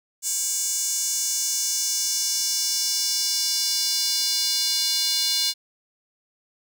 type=tone with high-pass filter sweep; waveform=square; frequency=320.2 Hz; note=D#4; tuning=50 cents sharp; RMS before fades=-24 dBFS; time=0.22-5.54 s; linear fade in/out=50 ms; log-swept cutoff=7100 to 4200 Hz; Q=3.4; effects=none